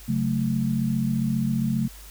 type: chord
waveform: sine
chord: F# minor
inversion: second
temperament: equal with one note detuned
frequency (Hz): 137.63 / 185 / 220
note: C#3 / F#3 / A3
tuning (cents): -12 / 0 / 0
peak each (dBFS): -26 / -28 / -24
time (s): 0.08-1.88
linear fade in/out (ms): 10
effects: added 50 Hz sine -43 dBFS peak until 2.1 s + white hiss -47 dBFS RMS until 2.1 s